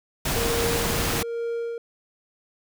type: noise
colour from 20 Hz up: pink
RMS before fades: -25 dBFS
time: 0.25-1.23 s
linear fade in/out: 5 ms
type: tone with tremolo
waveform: triangle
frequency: 466.2 Hz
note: A#4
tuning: in tune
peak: -23 dBFS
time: 0.36-1.78 s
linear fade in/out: 2 ms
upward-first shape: sine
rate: 1.1 Hz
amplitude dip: 65%
effects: none